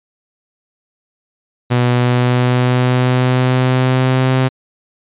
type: tone with pitch glide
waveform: sawtooth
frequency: 122.9 to 130.21 Hz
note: B2 to C3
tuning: -8 to -8 cents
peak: -7 dBFS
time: 1.7-4.49 s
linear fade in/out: 20 ms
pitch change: +100 cents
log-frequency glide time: 1.93-4.34 s
effects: resampled to 8000 Hz